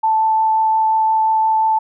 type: tone with vibrato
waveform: sine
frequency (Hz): 880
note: A5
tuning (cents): 0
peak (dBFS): -12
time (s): 0.03-1.79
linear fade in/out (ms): 10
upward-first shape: triangle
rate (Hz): 5.7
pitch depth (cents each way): 9
effects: none